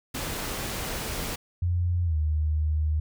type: noise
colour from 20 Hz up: pink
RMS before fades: -32 dBFS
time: 0.14-1.36 s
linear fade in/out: 10 ms
type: tone with pitch glide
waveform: sine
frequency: 87.8 to 76.88 Hz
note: F2 to D#2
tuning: +10 to -20 cents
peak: -22 dBFS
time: 1.62-3 s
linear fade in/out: 5 ms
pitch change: -230 cents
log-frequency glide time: 2.04-2.16 s
effects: none